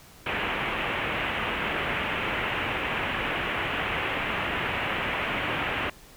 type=low-pass noise; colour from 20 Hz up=white; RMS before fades=-29 dBFS; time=0.26-5.9 s; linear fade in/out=5 ms; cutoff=2900 Hz; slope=48 dB/octave; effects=pink hiss -51 dBFS RMS until 6.16 s